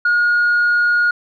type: tone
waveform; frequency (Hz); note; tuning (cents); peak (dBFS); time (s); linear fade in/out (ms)
sine; 1436; F6; +48; -10; 0.05-1.11; 5
effects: tanh soft clip ceiling -10 dBFS